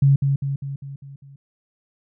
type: tone with echo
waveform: sine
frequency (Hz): 138.59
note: C#3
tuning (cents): 0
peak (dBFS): -11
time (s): 0.02-0.16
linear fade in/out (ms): 5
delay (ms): 200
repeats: 6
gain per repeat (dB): -5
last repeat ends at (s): 1.36
effects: none